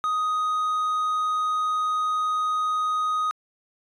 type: tone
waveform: triangle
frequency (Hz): 1249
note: D#6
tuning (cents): +6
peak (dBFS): -20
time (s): 0.04-3.31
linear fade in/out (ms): 0
effects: resampled to 24000 Hz